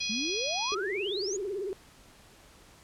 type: harmonic tone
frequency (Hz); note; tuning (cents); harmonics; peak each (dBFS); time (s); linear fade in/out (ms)
830.6; G#5; 0; 3 / 4 / 5 / 6 / 7; -35 / -36 / -37 / -38 / -38; 0-0.75; 10
type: exponential sweep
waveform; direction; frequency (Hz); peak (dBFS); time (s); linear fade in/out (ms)
sine; up; 200 to 7010; -33; 0.09-1.37; 10
type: tone with vibrato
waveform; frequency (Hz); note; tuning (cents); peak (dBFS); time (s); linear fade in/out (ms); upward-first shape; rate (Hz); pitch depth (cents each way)
sine; 392; G4; 0; -31; 0.72-1.73; 0; triangle; 18; 160
effects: pink hiss -56 dBFS RMS until 2.83 s + low-pass 11000 Hz 12 dB/octave